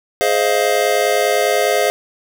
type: chord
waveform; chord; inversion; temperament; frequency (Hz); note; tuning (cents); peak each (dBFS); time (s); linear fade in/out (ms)
square; F minor seventh; first; just; 419.1 / 523.8 / 628.6 / 698.5; Ab4 / C5 / Eb5 / F5; +16 / +2 / +18 / 0; -20; 0.21-1.9; 0
effects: none